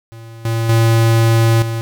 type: tone with level steps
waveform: square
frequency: 114 Hz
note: A#2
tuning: 38 cents flat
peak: -33 / -16 / -10 / -19 dBFS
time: 0.12-1.81 s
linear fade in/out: 0 ms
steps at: 0.45 / 0.69 / 1.62 s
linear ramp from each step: 2 ms
effects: none